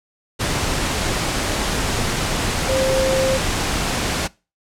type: tone in noise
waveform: sine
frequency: 528 Hz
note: C5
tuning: 16 cents sharp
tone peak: -17 dBFS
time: 2.68-3.38 s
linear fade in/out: 20 ms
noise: pink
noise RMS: -21 dBFS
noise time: 0.39-4.28 s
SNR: +1 dB
effects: noise-tail reverb RT60 0.3 s tail -23 dB re dry + low-pass 9000 Hz 12 dB/octave